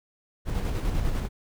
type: noise with tremolo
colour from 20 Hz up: brown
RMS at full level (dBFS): -25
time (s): 0.45-1.29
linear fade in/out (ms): 50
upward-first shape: square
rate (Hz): 10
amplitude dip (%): 35
effects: none